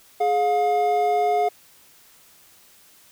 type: tone pair together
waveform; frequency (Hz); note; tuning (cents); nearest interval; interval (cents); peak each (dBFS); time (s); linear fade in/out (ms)
triangle; 419.8 / 712; G#4 / F5; +19 / +33; major sixth; 914; -21 / -17; 0.2-1.49; 10
effects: white hiss -53 dBFS RMS until 3.11 s